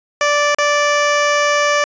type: tone with dropouts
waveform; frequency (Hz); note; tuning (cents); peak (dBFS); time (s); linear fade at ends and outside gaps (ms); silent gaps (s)
15% pulse; 585; D5; -7; -6; 0.21-1.84; 1; 0.547-0.585
effects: resampled to 16000 Hz